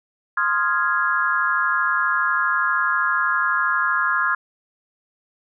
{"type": "chord", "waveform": "sine", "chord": "F minor seventh", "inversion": "second", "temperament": "equal", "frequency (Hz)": [1046.5, 1244.5, 1396.9, 1661.2], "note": ["C6", "Eb6", "F6", "Ab6"], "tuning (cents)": [0, 0, 0, 0], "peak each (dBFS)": [-24, -25, -22, -22], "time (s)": [0.37, 4.35], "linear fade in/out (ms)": 5, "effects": []}